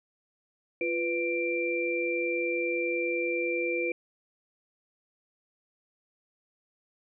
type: tone cluster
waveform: sine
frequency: 345.7 / 495.8 / 2360 Hz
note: F4 / B4 / D7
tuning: -18 / +7 / +8 cents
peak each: -31 dBFS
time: 0.81-3.92 s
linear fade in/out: 2 ms
effects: none